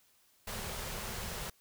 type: band-stop noise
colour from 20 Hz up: pink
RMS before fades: -40 dBFS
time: 0.47-1.5 s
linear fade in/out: 5 ms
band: 240 to 360 Hz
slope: 96 dB/octave
effects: white hiss -68 dBFS RMS until 1.6 s